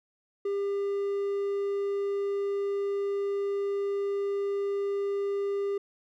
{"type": "tone", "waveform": "triangle", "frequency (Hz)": 400, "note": "G4", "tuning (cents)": 35, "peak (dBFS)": -25, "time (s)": [0.45, 5.78], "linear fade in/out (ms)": 5, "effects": []}